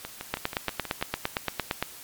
two click trains, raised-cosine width 0.3 ms, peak -18 / -9 dBFS, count 7 / 14, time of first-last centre 0.05-1.013 / 0.34-1.826 s, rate 6.23 / 8.75 Hz, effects white hiss -45 dBFS RMS until 2.03 s + MP3 96 kbps

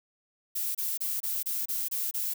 violet noise bursts, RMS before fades -31 dBFS, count 8, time 0.55-2.339 s, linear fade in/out 10 ms, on 200 ms, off 27 ms, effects none

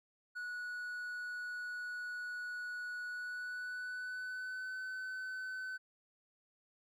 triangle tone with pitch glide, 1467 to 1517 Hz, F#6 to F#6, -15 to +43 cents, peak -38 dBFS, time 0.35-5.78 s, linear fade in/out 20 ms, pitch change +58 cents, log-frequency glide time 3.06-4.78 s, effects none

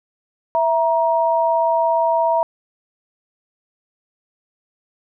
sine tone pair together, 660.2 / 943 Hz, E5 / A#5, +2 / +20 cents, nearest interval tritone, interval 618 cents, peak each -17 dBFS, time 0.55-2.43 s, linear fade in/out 0 ms, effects none

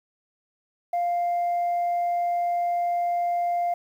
sine tone, 698.5 Hz, F5, in tune, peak -20 dBFS, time 0.93-3.74 s, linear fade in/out 5 ms, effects tanh soft clip ceiling -20 dBFS + 9-bit

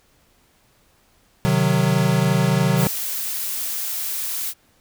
square chord, C diminished, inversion none, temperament equal with one note detuned, 130.81 / 153.95 / 185 Hz, C3 / Eb3 / Gb3, 0 / -18 / 0 cents, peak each -21 dBFS, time 1.45-2.87 s, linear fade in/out 0 ms
blue noise, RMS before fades -26 dBFS, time 2.76-4.54 s, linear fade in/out 50 ms
effects pink hiss -59 dBFS RMS until 4.8 s

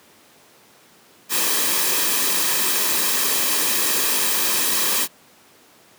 white noise with comb filter, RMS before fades -20 dBFS, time 1.29-5.08 s, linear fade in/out 50 ms, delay 1.4 ms, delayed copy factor -0.5, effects pink hiss -51 dBFS RMS until 5.98 s + high-pass 200 Hz 12 dB/octave

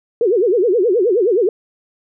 sine tone with vibrato, 417.8 Hz, G#4, 10 cents sharp, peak -11 dBFS, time 0.21-1.49 s, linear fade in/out 2 ms, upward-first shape sine, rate 9.5 Hz, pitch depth 290 cents each way, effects none

